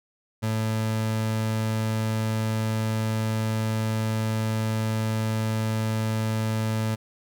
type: tone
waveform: 30% pulse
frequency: 110 Hz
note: A2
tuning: in tune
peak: -21 dBFS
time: 0.42-6.96 s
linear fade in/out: 20 ms
effects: none